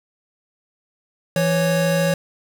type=tone pair together; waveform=square; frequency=166.91 / 554 Hz; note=E3 / C#5; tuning=+22 / -1 cents; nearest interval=octave + major sixth; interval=2077 cents; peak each=-20 dBFS; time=1.36-2.14 s; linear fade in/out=2 ms; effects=none